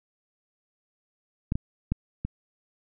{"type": "clicks", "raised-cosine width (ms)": 5, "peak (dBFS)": [-13, -15, -12, -17], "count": 4, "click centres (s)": [1.521, 1.555, 1.92, 2.25], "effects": []}